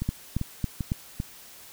two click trains, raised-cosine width 5 ms, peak -13 / -16 dBFS, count 4 / 4, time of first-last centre 0.09-0.919 / 0.02-1.201 s, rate 3.62 / 2.54 Hz, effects white hiss -48 dBFS RMS until 1.72 s

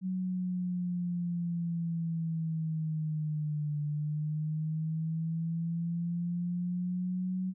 sine linear two-way sweep, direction down then up, 186.5 to 147.6 to 186.5 Hz, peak -30 dBFS, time 0.01-7.54 s, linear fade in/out 50 ms, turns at 3.81 s, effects none

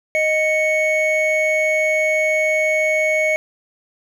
triangle tone pair together, 622.1 / 2217 Hz, D#5 / C#7, 0 / 0 cents, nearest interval octave + minor seventh, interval 2200 cents, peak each -16 dBFS, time 0.15-3.36 s, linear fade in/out 0 ms, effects none

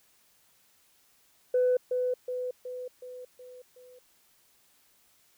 sine tone with echo, 501 Hz, B4, 25 cents sharp, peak -20 dBFS, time 1.54-1.77 s, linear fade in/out 5 ms, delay 370 ms, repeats 6, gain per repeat -5 dB, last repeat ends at 3.99 s, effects tanh soft clip ceiling -18 dBFS + white hiss -65 dBFS RMS until 5.37 s

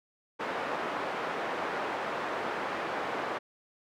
pink band-pass noise, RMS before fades -34 dBFS, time 0.39-3.39 s, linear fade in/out 20 ms, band 450 to 1600 Hz, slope 12 dB/octave, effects none

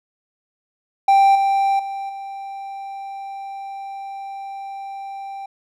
triangle tone with level steps, 786 Hz, G5, 4 cents sharp, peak -8 / -13 / -23 / -27 dBFS, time 1.08-5.46 s, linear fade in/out 5 ms, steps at 1.35 / 1.79 / 2.09 s, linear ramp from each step 5 ms, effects none

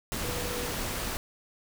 sine tone in noise, 487.6 Hz, B4, 22 cents flat, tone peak -38 dBFS, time 0.24-0.72 s, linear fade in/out 0 ms, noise pink, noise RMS -33 dBFS, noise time 0.12-1.17 s, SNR -8 dB, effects none

